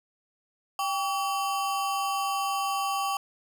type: ring-modulated tone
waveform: square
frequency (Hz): 964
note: B5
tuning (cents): -42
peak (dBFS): -24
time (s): 0.79-3.17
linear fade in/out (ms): 2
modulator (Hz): 173
effects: 9-bit